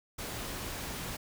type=noise; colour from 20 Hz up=pink; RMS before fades=-39 dBFS; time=0.18-1.17 s; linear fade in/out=10 ms; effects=none